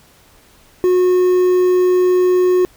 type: tone with quantisation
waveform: triangle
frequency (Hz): 363.6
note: F#4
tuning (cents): -30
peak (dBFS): -8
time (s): 0.84-2.65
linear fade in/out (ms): 0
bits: 6
effects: pink hiss -49 dBFS RMS until 2.76 s